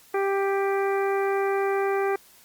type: harmonic tone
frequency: 393.5 Hz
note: G4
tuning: 7 cents sharp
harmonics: 1 / 2 / 3 / 4 / 5 / 6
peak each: -23 / -29 / -33 / -35 / -37 / -39 dBFS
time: 0.14-2.16 s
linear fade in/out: 5 ms
effects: white hiss -54 dBFS RMS until 2.44 s + Opus 48 kbps